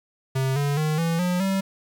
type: tone with pitch steps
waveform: square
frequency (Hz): 132.7 / 143.05 / 154.2 / 166.23 / 179.19 / 193.17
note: C3 / D3 / D#3 / E3 / F3 / G3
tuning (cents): +25 / -45 / -15 / +15 / +45 / -25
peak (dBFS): -22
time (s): 0.35-1.61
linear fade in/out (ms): 10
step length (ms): 210
effects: 8-bit